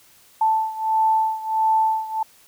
sine beating tone pair, 880 / 881.5 Hz, A5 / A5, 0 / +3 cents, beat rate 1.5 Hz, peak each -19 / -22 dBFS, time 0.41-2.23 s, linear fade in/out 5 ms, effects white hiss -53 dBFS RMS until 2.47 s

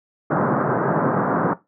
pink band-pass noise, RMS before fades -20 dBFS, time 0.3-1.54 s, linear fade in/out 10 ms, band 130 to 1500 Hz, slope 48 dB/octave, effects noise-tail reverb RT60 0.2 s tail -17 dB re dry

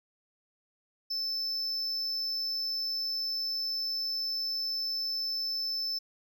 triangle tone, 5274 Hz, E8, in tune, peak -29 dBFS, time 1.1-5.99 s, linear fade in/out 10 ms, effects none

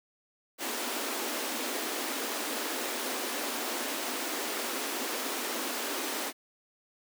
pink high-pass noise, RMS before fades -34 dBFS, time 0.58-6.33 s, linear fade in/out 50 ms, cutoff 230 Hz, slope 96 dB/octave, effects none

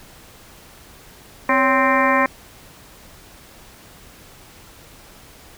harmonic tone with a mistuned harmonic, 261.6 Hz, C4, in tune, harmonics 1 / 2 / 3 / 4 / 5 / 6 / 7 / 8 / 9, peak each -22 / -21 / -25 / -18 / -28 / -28 / -21 / -26 / -27 dBFS, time 1.49-2.26 s, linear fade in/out 2 ms, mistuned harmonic 2, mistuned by +110 cents, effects pink hiss -45 dBFS RMS until 5.57 s

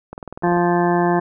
click train, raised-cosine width 1 ms, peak -18 dBFS, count 10, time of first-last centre 0.13-0.571 s, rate 20.4 Hz
harmonic tone, 174.61 Hz, F3, in tune, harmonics 1 / 2 / 3 / 4 / 5 / 6 / 7 / 9 / 10, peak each -20 / -18 / -31 / -21 / -24 / -26 / -38 / -31 / -30 dBFS, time 0.43-1.2 s, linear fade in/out 10 ms
effects none

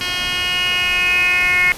10% pulse tone with band-pass filter sweep, 360 Hz, F#4, 47 cents flat, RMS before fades -17 dBFS, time 0.01-1.72 s, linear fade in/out 0 ms, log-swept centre 3400 to 2200 Hz, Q 8, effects pink hiss -32 dBFS RMS until 1.77 s + resampled to 32000 Hz

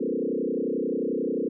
sine tone with frequency modulation, 357.5 Hz, F4, 41 cents sharp, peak -24 dBFS, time 0-1.49 s, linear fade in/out 10 ms, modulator 31.3 Hz, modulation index 4.2, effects none

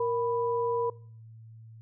sine tone pair together, 468.2 / 987.8 Hz, A#4 / B5, +8 / 0 cents, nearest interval octave + minor second, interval 1292 cents, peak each -26 / -31 dBFS, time 0-0.9 s, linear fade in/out 5 ms, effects noise-tail reverb RT60 0.5 s tail -23 dB re dry + added 112 Hz sine -46 dBFS peak until 1.81 s

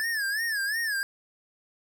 square tone with vibrato, 1718 Hz, A6, 42 cents flat, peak -27 dBFS, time 0-1.03 s, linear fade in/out 0 ms, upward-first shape sine, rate 2.8 Hz, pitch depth 140 cents each way, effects none

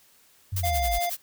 sine linear sweep, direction down, 100 to 44.68 Hz, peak -26 dBFS, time 0.52-0.99 s, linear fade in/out 10 ms
blue noise with tremolo, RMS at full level -30 dBFS, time 0.56-1.17 s, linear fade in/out 5 ms, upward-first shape sine, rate 11 Hz, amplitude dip 90%
harmonic tone, 698.5 Hz, F5, in tune, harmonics 1 / 3 / 5 / 7 / 9, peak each -25 / -35 / -39 / -42 / -44 dBFS, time 0.63-1.1 s, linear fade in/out 10 ms
effects white hiss -59 dBFS RMS until 1.22 s

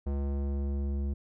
square tone with low-pass filter sweep, 69.9 Hz, C#2, 15 cents sharp, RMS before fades -31 dBFS, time 0.06-1.14 s, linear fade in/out 10 ms, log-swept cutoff 640 to 290 Hz, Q 0.76, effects none

